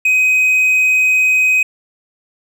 triangle tone, 2517 Hz, D#7, 19 cents sharp, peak -8 dBFS, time 0.05-1.63 s, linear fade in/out 5 ms, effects none

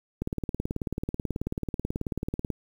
click train, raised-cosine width 3 ms, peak -16 dBFS, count 43, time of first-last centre 0.22-2.503 s, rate 18.4 Hz, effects 8-bit

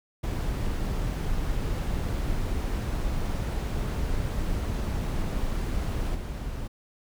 brown noise with level steps, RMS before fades -28 / -33 dBFS, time 0.23-6.68 s, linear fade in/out 10 ms, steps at 6.14 s, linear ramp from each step 20 ms, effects none

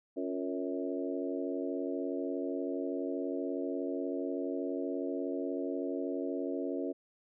harmonic tone with a mistuned harmonic, 92.4 Hz, F#2, 2 cents flat, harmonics 3 / 4 / 5 / 6 / 7, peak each -36 / -38 / -40 / -42 / -43 dBFS, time 0.16-6.93 s, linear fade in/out 20 ms, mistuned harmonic 4, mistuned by -76 cents, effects none

